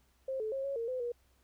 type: tone with pitch steps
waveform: sine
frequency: 530 / 434.7 / 539 / 553 / 461.1 / 510 / 479.1 Hz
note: C5 / A4 / C#5 / C#5 / A#4 / C5 / A#4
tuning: +22 / -21 / -49 / -4 / -19 / -44 / +47 cents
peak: -33 dBFS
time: 0.28-1.12 s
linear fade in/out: 5 ms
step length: 120 ms
effects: added 63 Hz sine -68 dBFS peak until 1.43 s + pink hiss -72 dBFS RMS until 1.43 s